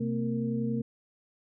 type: tone cluster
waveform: sine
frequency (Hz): 128.7 / 226.5 / 257.3 / 463.7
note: C3 / A#3 / C4 / A#4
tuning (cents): -28 / -50 / -29 / -9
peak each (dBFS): -34 / -29 / -38 / -37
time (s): 0-0.82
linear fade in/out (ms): 10
effects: none